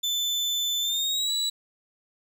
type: tone with pitch glide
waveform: 35% pulse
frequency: 3520 to 3928 Hz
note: A7 to B7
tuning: 0 to -10 cents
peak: -23 dBFS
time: 0.03-1.5 s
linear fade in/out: 10 ms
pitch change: +190 cents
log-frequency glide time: 0.8-1.32 s
effects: none